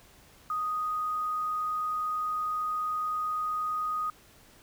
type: tone with quantisation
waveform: sine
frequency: 1244.5 Hz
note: D#6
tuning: in tune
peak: -28 dBFS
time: 0.5-4.1 s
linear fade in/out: 2 ms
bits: 9
effects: pink hiss -57 dBFS RMS until 4.62 s